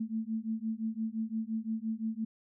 sine beating tone pair, 219.2 / 225 Hz, A3 / A3, -6 / +39 cents, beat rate 5.8 Hz, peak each -35 / -35 dBFS, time 0-2.25 s, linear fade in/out 10 ms, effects none

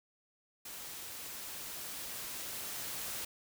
white noise with level ramp, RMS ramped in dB -46 to -40 dBFS, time 0.65-3.25 s, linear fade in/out 5 ms, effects none

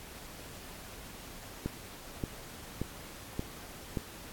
click train, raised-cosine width 3 ms, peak -19 dBFS, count 5, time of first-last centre 1.66-3.972 s, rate 1.73 Hz, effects pink hiss -48 dBFS RMS until 4.32 s + AAC 64 kbps

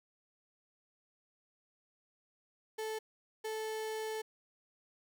35% pulse tone bursts at uneven times, 437.2 Hz, A4, 11 cents flat, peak -35 dBFS, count 2, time 2.78-2.99 / 3.44-4.22 s, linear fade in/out 10 ms, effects none

